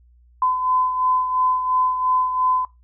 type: beating tone pair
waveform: sine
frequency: 1016 / 1018.9 Hz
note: B5 / C6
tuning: +49 / -46 cents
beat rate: 2.9 Hz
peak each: -18 / -26 dBFS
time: 0.42-2.65 s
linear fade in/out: 2 ms
effects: noise-tail reverb RT60 0.2 s tail -18 dB re dry + added 60 Hz sine -50 dBFS peak until 2.83 s